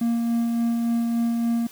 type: tone with tremolo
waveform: triangle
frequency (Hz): 233.1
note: A#3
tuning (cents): 0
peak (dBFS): -17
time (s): 0.01-1.67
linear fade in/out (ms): 5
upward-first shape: sine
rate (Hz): 3.5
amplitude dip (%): 25
effects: white hiss -47 dBFS RMS until 1.71 s